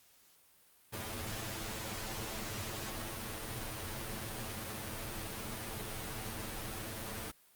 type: noise with comb filter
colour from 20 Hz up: pink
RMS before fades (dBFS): -41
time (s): 0.92-7.32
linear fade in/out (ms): 20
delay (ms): 9.1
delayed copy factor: +0.95
effects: white hiss -65 dBFS RMS until 7.55 s + Opus 48 kbps